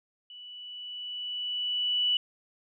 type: tone with level ramp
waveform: sine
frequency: 2960 Hz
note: F#7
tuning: in tune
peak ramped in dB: -44 to -22 dBFS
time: 0.3-2.17 s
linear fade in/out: 2 ms
effects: none